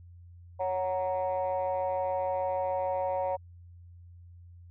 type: chord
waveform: sine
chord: F# major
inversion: second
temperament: equal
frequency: 554.4 / 740 / 932.3 Hz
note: C#5 / F#5 / A#5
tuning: 0 / 0 / 0 cents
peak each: -29 / -32 / -33 dBFS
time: 0.59-3.37 s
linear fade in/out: 20 ms
effects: tanh soft clip ceiling -22 dBFS + added 87 Hz sine -48 dBFS peak until 4.7 s